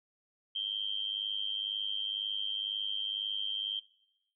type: tone with amplitude modulation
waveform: sine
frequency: 3156 Hz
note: G7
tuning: 11 cents sharp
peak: -28 dBFS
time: 0.55-3.8 s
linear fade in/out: 10 ms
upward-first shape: sine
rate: 102 Hz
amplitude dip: 85%
effects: noise-tail reverb RT60 0.9 s tail -20 dB re dry